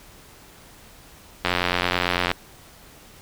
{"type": "click train", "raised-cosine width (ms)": 0.3, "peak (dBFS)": -4, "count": 78, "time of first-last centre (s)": [1.45, 2.315], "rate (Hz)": 89, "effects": ["pink hiss -48 dBFS RMS until 3.21 s"]}